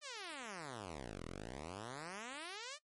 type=exponential two-way sweep; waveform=5% pulse; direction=down then up; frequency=622.3 to 39.13 to 622.3 Hz; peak=-34 dBFS; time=0.01-2.79 s; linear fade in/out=50 ms; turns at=1.25 s; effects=noise-tail reverb RT60 0.1 s tail -20 dB re dry + MP3 48 kbps